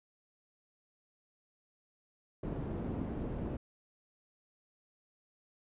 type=low-pass noise; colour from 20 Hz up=white; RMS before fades=-38 dBFS; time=2.43-3.57 s; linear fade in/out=5 ms; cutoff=290 Hz; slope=12 dB/octave; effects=resampled to 8000 Hz